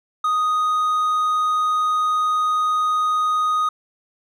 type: tone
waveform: triangle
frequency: 1244.5 Hz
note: D#6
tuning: in tune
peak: -15 dBFS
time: 0.24-3.69 s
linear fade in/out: 5 ms
effects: none